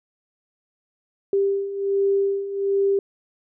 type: beating tone pair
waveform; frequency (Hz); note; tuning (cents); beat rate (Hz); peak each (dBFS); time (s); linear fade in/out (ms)
sine; 394.5 / 395.8; G4 / G4; +11 / +17; 1.3; -25 / -20; 1.33-2.99; 2
effects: none